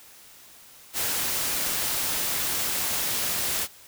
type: noise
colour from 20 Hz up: white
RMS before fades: -27 dBFS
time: 0.93-3.68 s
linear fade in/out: 50 ms
effects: white hiss -50 dBFS RMS until 3.87 s